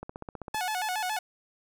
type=click train; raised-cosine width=1 ms; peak=-24 dBFS; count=9; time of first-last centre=0.03-0.546 s; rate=15.5 Hz
type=tone with vibrato; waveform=sawtooth; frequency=795 Hz; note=G5; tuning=24 cents sharp; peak=-25 dBFS; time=0.54-1.19 s; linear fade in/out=5 ms; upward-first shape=square; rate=7.2 Hz; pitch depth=140 cents each way
effects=none